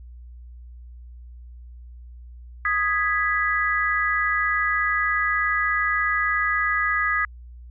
sine chord, G# minor, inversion second, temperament equal, 1244.5 / 1661.2 / 1975.5 Hz, D#6 / G#6 / B6, 0 / 0 / 0 cents, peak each -24 dBFS, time 2.65-7.25 s, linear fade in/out 2 ms, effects added 60 Hz sine -39 dBFS peak until 7.7 s

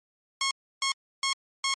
10% pulse tone bursts, 1087 Hz, C#6, 34 cents flat, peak -16 dBFS, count 4, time 0.41-1.74 s, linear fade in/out 2 ms, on 100 ms, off 310 ms, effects MP3 48 kbps

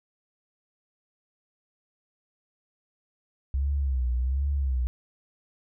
sine tone with vibrato, 65.8 Hz, C2, 10 cents sharp, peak -23 dBFS, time 3.54-4.87 s, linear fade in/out 0 ms, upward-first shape sine, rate 1.3 Hz, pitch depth 130 cents each way, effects none

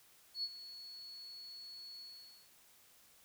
sine tone with ADSR envelope, 4386 Hz, C#8, 19 cents flat, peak -34 dBFS, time 0.34-2.5 s, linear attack 94 ms, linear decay 46 ms, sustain -14 dB, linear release 500 ms, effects white hiss -65 dBFS RMS until 3.24 s

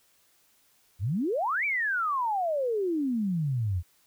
sine exponential two-way sweep, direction up then down, 82.41 to 2374 to 82.41 Hz, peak -25 dBFS, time 0.99-3.83 s, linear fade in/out 50 ms, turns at 1.65 s, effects white hiss -65 dBFS RMS until 4.06 s

